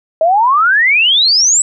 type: exponential sweep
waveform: sine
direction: up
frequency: 622.3 to 8000 Hz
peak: -7 dBFS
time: 0.21-1.62 s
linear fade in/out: 2 ms
effects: none